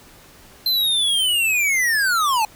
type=linear sweep; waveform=square; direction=down; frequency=4130 to 830.6 Hz; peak=-17 dBFS; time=0.66-2.45 s; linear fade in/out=2 ms; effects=pink hiss -47 dBFS RMS until 2.55 s